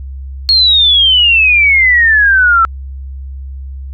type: exponential sweep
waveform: sine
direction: down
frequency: 4328 to 1318.5 Hz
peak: -5 dBFS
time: 0.49-2.65 s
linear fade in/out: 0 ms
effects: added 67 Hz sine -22 dBFS peak until 3.93 s